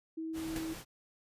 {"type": "tone", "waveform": "sine", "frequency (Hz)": 322, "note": "E4", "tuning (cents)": -41, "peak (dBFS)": -36, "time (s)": [0.17, 0.74], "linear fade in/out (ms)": 10}
{"type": "noise", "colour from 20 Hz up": "pink", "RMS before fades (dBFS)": -46, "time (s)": [0.33, 0.85], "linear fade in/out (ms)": 50}
{"type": "noise with exponential decay", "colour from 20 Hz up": "pink", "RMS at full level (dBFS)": -38, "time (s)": [0.56, 0.73], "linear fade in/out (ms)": 1, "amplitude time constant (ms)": 35}
{"effects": ["resampled to 32000 Hz"]}